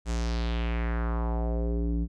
square tone with low-pass filter sweep, 57.9 Hz, A#1, 11 cents flat, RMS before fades -28 dBFS, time 0.05-2.08 s, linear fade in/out 50 ms, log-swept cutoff 8000 to 230 Hz, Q 2.4, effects none

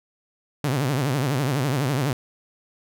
sawtooth tone with vibrato, 136.3 Hz, C#3, 29 cents flat, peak -17 dBFS, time 0.64-2.13 s, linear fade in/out 2 ms, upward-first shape triangle, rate 12 Hz, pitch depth 220 cents each way, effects none

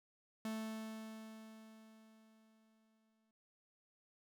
45% pulse tone with exponential decay, 220 Hz, A3, in tune, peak -39 dBFS, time 0.45-3.31 s, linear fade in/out 2 ms, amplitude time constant 620 ms, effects none

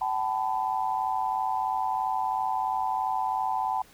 sine tone cluster, 766 / 869 / 1001 Hz, G5 / A5 / B5, -40 / -22 / +23 cents, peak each -29 / -29 / -31 dBFS, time 0.01-3.82 s, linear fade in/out 5 ms, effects pink hiss -55 dBFS RMS until 3.93 s

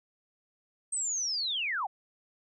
sine linear sweep, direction down, 8400 to 692 Hz, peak -29 dBFS, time 0.92-1.87 s, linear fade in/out 10 ms, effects none

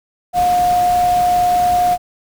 sine tone in noise, 715 Hz, F5, 41 cents sharp, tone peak -11 dBFS, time 0.33-1.98 s, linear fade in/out 50 ms, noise pink, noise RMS -28 dBFS, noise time 0.33-1.98 s, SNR +14 dB, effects none

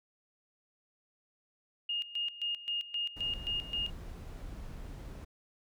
sine tone with tremolo, 2841 Hz, F7, 29 cents sharp, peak -31 dBFS, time 1.89-3.9 s, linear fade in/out 5 ms, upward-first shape square, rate 3.8 Hz, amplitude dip 80%
brown noise, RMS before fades -44 dBFS, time 3.16-5.25 s, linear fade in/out 10 ms
effects none

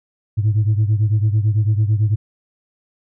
sine beating tone pair, 104.6 / 113.6 Hz, G#2 / A#2, +13 / -44 cents, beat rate 9 Hz, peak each -13 / -17 dBFS, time 0.37-2.16 s, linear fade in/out 20 ms, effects tanh soft clip ceiling -10 dBFS

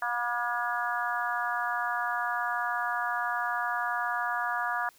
harmonic tone with a mistuned harmonic, 239.3 Hz, A#3, 46 cents sharp, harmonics 3 / 4 / 5 / 6 / 7, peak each -34 / -34 / -34 / -34 / -34 dBFS, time 0.02-4.89 s, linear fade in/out 2 ms, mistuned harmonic 4, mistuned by +24 cents, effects white hiss -60 dBFS RMS until 4.98 s

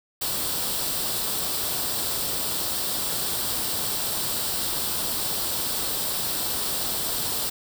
white noise with comb filter, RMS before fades -27 dBFS, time 0.21-7.5 s, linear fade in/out 10 ms, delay 0.23 ms, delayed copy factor +0.55, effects none

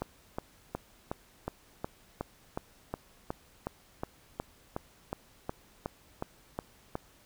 click train, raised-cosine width 1 ms, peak -19 dBFS, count 20, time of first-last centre 0.02-6.954 s, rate 2.74 Hz, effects pink hiss -61 dBFS RMS until 7.25 s

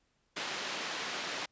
white band-pass noise, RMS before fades -38 dBFS, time 0.36-1.46 s, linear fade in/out 10 ms, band 230 to 3700 Hz, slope 12 dB/octave, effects pink hiss -75 dBFS RMS until 1.51 s + resampled to 16000 Hz

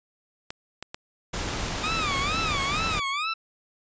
clicks, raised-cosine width 0.2 ms, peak -17 dBFS, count 7, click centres 0.505 / 0.826 / 0.945 / 1.487 / 1.536 / 1.683 / 1.784 s
pink noise, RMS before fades -30 dBFS, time 1.33-3 s, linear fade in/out 10 ms
20% pulse tone with vibrato, 1204 Hz, D6, 43 cents sharp, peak -21 dBFS, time 1.83-3.34 s, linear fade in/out 10 ms, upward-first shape sine, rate 2.2 Hz, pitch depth 170 cents each way
effects resampled to 16000 Hz

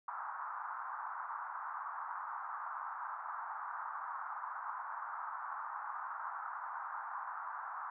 pink band-pass noise, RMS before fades -43 dBFS, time 0.08-7.9 s, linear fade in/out 2 ms, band 880 to 1400 Hz, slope 48 dB/octave, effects none

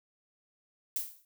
violet noise with exponential decay, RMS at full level -30 dBFS, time 0.96-1.25 s, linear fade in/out 1 ms, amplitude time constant 62 ms, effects none

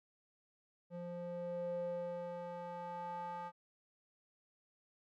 square tone with band-pass filter sweep, 174.61 Hz, F3, in tune, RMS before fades -43 dBFS, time 0.9-3.52 s, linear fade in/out 50 ms, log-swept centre 380 to 990 Hz, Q 4.2, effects none

